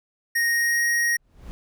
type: tone with pitch glide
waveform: square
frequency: 1864.7 to 1878.8 Hz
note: A#6 to A#6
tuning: 0 to +13 cents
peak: -20 dBFS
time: 0.35-1.17 s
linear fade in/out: 10 ms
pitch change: +13 cents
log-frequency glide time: 0.48-0.86 s
type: noise with exponential growth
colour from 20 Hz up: brown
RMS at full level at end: -35 dBFS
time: 1.13-1.51 s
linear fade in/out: 0 ms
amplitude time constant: 81 ms
effects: none